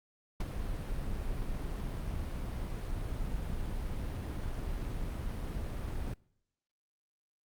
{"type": "noise with ADSR envelope", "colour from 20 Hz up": "brown", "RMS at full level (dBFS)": -30, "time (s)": [0.4, 6.14], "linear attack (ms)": 6, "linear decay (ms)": 23, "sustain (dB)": -6, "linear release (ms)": 5, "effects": ["noise-tail reverb RT60 0.8 s tail -25 dB re dry", "Opus 48 kbps"]}